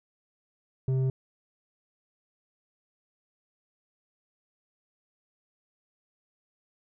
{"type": "tone with low-pass filter", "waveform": "square", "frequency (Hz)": 131.2, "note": "C3", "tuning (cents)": 5, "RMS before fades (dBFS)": -26, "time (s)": [0.88, 1.1], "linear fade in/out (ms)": 2, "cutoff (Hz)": 310, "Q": 1.2, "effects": []}